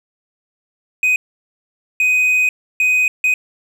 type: tone bursts at uneven times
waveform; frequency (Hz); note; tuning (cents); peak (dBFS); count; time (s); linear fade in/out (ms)
triangle; 2503; D#7; +10; -10; 4; 1.03-1.16 / 2-2.49 / 2.8-3.08 / 3.24-3.34; 2
effects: none